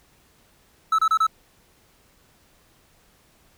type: tone bursts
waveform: triangle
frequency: 1307 Hz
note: E6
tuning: 15 cents flat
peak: -14 dBFS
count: 4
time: 0.92-1.268 s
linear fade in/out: 5 ms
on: 66 ms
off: 28 ms
effects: pink hiss -59 dBFS RMS until 3.57 s